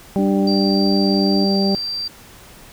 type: harmonic tone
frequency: 196 Hz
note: G3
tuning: in tune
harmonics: 1 / 2 / 3 / 4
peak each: -16 / -22 / -26 / -28 dBFS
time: 0.16-1.75 s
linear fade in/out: 0 ms
type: tone with pitch glide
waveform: sine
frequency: 296.5 to 294.1 Hz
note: D4 to D4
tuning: +17 to +3 cents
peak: -20 dBFS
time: 0.18-1.45 s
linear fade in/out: 10 ms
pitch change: -14 cents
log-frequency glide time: 0.39-0.66 s
type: tone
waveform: sine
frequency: 4699 Hz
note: D8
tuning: in tune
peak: -22 dBFS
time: 0.47-2.08 s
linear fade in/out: 5 ms
effects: pink hiss -43 dBFS RMS until 2.72 s